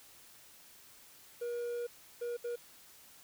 triangle tone bursts at uneven times, 478 Hz, A#4, 43 cents sharp, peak -33 dBFS, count 3, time 1.41-1.87 / 2.21-2.37 / 2.44-2.56 s, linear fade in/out 10 ms, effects white hiss -58 dBFS RMS until 3.23 s

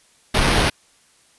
pink noise with sample-and-hold, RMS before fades -17 dBFS, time 0.34-0.7 s, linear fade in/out 10 ms, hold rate 7350 Hz, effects white hiss -56 dBFS RMS until 1.38 s + resampled to 24000 Hz

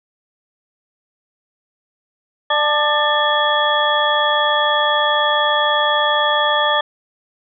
sine tone cluster, 596 / 882 / 1195 / 1776 / 3349 Hz, D5 / A5 / D6 / A6 / G#7, +25 / +4 / +30 / +16 / +14 cents, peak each -20 dBFS, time 2.5-6.81 s, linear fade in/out 5 ms, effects none

